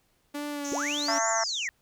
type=tone with vibrato; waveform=sawtooth; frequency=288.5 Hz; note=D4; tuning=31 cents flat; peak=-28 dBFS; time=0.34-1.19 s; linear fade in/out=10 ms; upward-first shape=sine; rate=2 Hz; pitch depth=29 cents each way
type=band-pass noise; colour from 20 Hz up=white; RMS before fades=-39 dBFS; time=0.64-1.68 s; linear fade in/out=10 ms; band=5700 to 6900 Hz; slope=96 dB/octave
type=linear two-way sweep; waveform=sine; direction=up then down; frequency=260 to 7300 to 1776 Hz; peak=-29 dBFS; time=0.72-1.69 s; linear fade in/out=0 ms; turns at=1.29 s
type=harmonic tone; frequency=224.4 Hz; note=A3; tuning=34 cents sharp; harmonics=3 / 4 / 5 / 6 / 7 / 8 / 9; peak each=-29 / -31 / -33 / -35 / -36 / -37 / -38 dBFS; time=1.08-1.44 s; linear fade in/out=5 ms
effects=pink hiss -69 dBFS RMS until 1.81 s